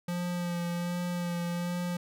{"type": "tone with vibrato", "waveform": "square", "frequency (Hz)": 174.61, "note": "F3", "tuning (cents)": 0, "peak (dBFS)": -31, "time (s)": [0.08, 1.97], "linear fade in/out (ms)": 5, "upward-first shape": "sine", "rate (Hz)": 1.3, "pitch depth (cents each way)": 19, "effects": []}